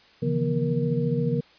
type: tone cluster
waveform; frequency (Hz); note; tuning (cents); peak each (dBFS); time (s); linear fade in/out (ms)
sine; 136.2 / 156 / 170.3 / 240.6 / 469.8; C#3 / D#3 / F3 / B3 / A#4; -30 / +5 / -43 / -45 / +13; -27 / -28 / -29 / -29 / -28; 0.22-1.41; 10
effects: white hiss -55 dBFS RMS until 1.58 s + resampled to 11025 Hz